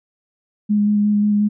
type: tone with vibrato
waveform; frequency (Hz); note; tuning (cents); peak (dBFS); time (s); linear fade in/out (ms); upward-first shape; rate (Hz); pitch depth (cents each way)
sine; 207.7; G#3; 0; -13; 0.69-1.49; 20; square; 5.6; 11
effects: none